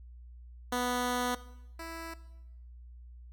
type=tone pair in turn; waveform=10% pulse; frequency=246.9 / 329.6 Hz; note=B3 / E4; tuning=0 / 0 cents; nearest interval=perfect fourth; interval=500 cents; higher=second; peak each=-21 / -32 dBFS; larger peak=first; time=0.72-1.35 / 1.79-2.14 s; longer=first; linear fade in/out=5 ms; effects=noise-tail reverb RT60 0.9 s tail -17 dB re dry + added 60 Hz sine -47 dBFS peak until 3.32 s